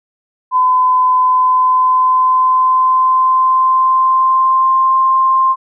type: tone with pitch glide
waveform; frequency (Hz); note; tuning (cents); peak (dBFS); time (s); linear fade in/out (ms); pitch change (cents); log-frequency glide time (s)
sine; 1015 to 1052.6; B5 to C6; +47 to +10; -8; 0.51-5.56; 50; +63; 1.16-4.99
effects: none